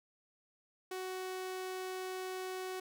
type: tone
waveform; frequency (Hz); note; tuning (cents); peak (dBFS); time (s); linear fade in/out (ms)
sawtooth; 372.6; F#4; +12; -35; 0.91-2.8; 5
effects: none